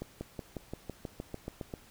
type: accelerating click train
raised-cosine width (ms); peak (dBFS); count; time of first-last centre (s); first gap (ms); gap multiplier
2; -24; 12; 0.02-1.738; 190; 0.96
effects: pink hiss -58 dBFS RMS until 1.9 s